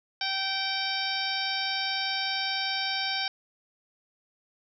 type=harmonic tone with a mistuned harmonic; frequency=775 Hz; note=G5; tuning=20 cents flat; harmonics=1 / 2 / 3 / 4 / 5 / 6 / 7; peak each=-35 / -35 / -35 / -35 / -35 / -35 / -35 dBFS; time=0.21-3.28 s; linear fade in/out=2 ms; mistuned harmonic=5; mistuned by=-46 cents; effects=none